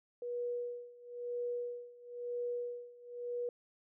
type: tone with tremolo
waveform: sine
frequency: 484 Hz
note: B4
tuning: 35 cents flat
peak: -34 dBFS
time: 0.22-3.49 s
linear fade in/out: 2 ms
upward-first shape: sine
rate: 1 Hz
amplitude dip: 90%
effects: none